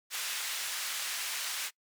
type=band-pass noise; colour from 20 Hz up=pink; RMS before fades=-36 dBFS; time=0.1-1.71 s; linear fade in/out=50 ms; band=1800 to 14000 Hz; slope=12 dB/octave; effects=noise-tail reverb RT60 0.1 s tail -23 dB re dry